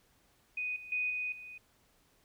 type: tone with level steps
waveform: sine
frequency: 2489 Hz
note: D#7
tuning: in tune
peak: -33 / -45 / -30 / -33 / -45 dBFS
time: 0.57-1.58 s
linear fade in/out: 5 ms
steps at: 0.76 / 0.92 / 1.1 / 1.32 s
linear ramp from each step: 2 ms
effects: pink hiss -69 dBFS RMS until 2.24 s